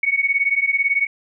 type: beating tone pair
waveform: sine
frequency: 2217 / 2235 Hz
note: C#7 / C#7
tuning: 0 / +14 cents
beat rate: 18 Hz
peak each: -19 dBFS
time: 0.03-1.07 s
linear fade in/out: 5 ms
effects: none